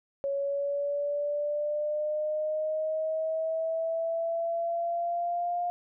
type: linear sweep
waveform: sine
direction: up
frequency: 554.4 to 706 Hz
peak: -27 dBFS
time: 0.24-5.7 s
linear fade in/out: 0 ms
effects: none